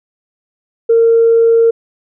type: tone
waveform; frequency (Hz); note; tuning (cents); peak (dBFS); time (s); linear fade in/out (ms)
sine; 458.9; A#4; -27; -5; 0.89-1.71; 10
effects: tanh soft clip ceiling -1 dBFS